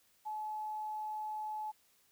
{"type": "tone with quantisation", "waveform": "sine", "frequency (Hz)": 857, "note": "A5", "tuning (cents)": -46, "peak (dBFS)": -37, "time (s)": [0.25, 1.72], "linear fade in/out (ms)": 20, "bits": 11, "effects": ["white hiss -70 dBFS RMS until 2.11 s"]}